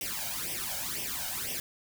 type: noise with flanger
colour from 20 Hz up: white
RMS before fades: -35 dBFS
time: 0.01-1.6 s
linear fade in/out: 2 ms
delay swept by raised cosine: 0.35 to 1.34 ms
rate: 2 Hz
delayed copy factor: +0.8
effects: none